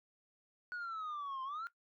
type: exponential two-way sweep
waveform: sine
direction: down then up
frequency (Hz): 1475 to 1037 to 1417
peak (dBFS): -37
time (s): 0.72-1.67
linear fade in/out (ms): 0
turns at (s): 1.43
effects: noise-tail reverb RT60 0.1 s tail -18 dB re dry + tanh soft clip ceiling -38 dBFS